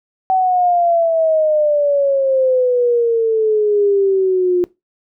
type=exponential sweep; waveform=sine; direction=down; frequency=760 to 353 Hz; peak=-11 dBFS; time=0.3-4.64 s; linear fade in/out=0 ms; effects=noise-tail reverb RT60 0.2 s tail -20 dB re dry